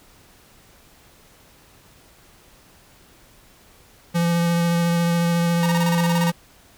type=tone with vibrato; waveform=square; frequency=170.5 Hz; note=F3; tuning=41 cents flat; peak=-18 dBFS; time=4.14-6.32 s; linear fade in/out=20 ms; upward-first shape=sine; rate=14 Hz; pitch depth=11 cents each way
type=tone bursts; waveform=sawtooth; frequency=932 Hz; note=A#5; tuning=1 cent flat; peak=-20 dBFS; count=12; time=5.63-6.297 s; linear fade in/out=0 ms; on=29 ms; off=29 ms
effects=pink hiss -52 dBFS RMS until 6.77 s